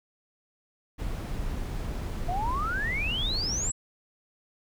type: noise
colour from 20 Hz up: brown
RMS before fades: -32 dBFS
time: 0.98-3.71 s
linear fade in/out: 20 ms
type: exponential sweep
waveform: sine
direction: up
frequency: 683 to 7902 Hz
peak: -28 dBFS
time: 2.28-3.72 s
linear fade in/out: 10 ms
effects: none